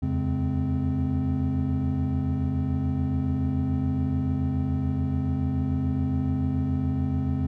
triangle tone cluster, 79.6 / 86.6 / 138.7 / 211 / 259.4 Hz, D#2 / F2 / C#3 / G#3 / C4, +40 / -14 / +1 / +28 / -15 cents, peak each -33 / -26 / -26 / -32 / -26 dBFS, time 0.02-7.47 s, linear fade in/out 10 ms, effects none

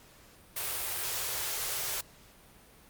white band-stop noise, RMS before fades -34 dBFS, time 0.56-2.01 s, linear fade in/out 5 ms, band 140 to 340 Hz, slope 96 dB/octave, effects pink hiss -57 dBFS RMS until 2.89 s + Opus 48 kbps

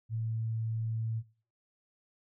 sine tone, 112.3 Hz, A2, 36 cents sharp, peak -31 dBFS, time 0.09-1.23 s, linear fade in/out 50 ms, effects noise-tail reverb RT60 0.4 s tail -20 dB re dry

